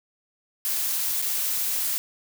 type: noise with dropouts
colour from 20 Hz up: blue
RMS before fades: -26 dBFS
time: 0.65-1.98 s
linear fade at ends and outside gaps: 0 ms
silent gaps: 1.217-1.224 s
effects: none